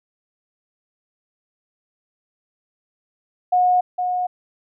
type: tone with echo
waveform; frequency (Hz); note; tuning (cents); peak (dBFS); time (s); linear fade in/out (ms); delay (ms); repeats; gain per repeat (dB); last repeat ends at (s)
sine; 725; F#5; -35; -13; 3.52-3.81; 10; 460; 1; -6; 4.27
effects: none